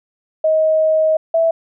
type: tone pair in turn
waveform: sine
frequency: 630 / 658.2 Hz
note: D#5 / E5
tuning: +21 / -3 cents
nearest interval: minor second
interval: 76 cents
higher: second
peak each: -11 dBFS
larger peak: neither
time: 0.44-1.17 / 1.34-1.51 s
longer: first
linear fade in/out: 5 ms
effects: none